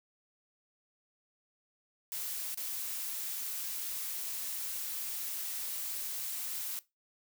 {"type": "noise with dropouts", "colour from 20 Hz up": "blue", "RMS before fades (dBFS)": -38, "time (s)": [2.12, 6.79], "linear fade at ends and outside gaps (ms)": 0, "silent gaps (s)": [2.545, 2.574], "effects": ["noise-tail reverb RT60 0.2 s tail -18 dB re dry"]}